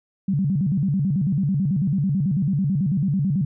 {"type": "tone with vibrato", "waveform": "sine", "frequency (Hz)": 166.2, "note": "E3", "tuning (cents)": 15, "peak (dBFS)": -18, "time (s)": [0.28, 3.45], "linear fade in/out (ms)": 5, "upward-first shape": "square", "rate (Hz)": 9.1, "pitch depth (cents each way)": 270, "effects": []}